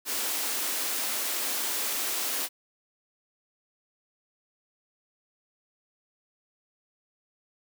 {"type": "high-pass noise", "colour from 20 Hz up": "white", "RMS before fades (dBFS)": -30, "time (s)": [0.05, 2.49], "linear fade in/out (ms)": 50, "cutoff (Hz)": 230, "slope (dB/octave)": 48, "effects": []}